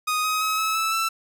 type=tone with pitch steps; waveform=sawtooth; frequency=1244.5 / 1261.1 / 1278 / 1295.1 / 1312.4 / 1330 Hz; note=D#6 / D#6 / D#6 / E6 / E6 / E6; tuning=0 / +23 / +46 / -31 / -8 / +15 cents; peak=-18 dBFS; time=0.07-1.09 s; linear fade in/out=10 ms; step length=170 ms; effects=none